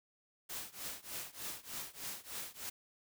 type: noise with tremolo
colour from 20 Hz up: white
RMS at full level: -41 dBFS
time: 0.49-2.7 s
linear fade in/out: 10 ms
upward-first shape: triangle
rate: 3.3 Hz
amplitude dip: 95%
effects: none